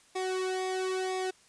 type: tone with flanger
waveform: sawtooth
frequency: 373.8 Hz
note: F#4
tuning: 18 cents sharp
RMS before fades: -32 dBFS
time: 0.15-1.31 s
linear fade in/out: 10 ms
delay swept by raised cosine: 0.68 to 1.98 ms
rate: 1 Hz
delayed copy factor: -0.85
effects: white hiss -61 dBFS RMS until 1.48 s + resampled to 22050 Hz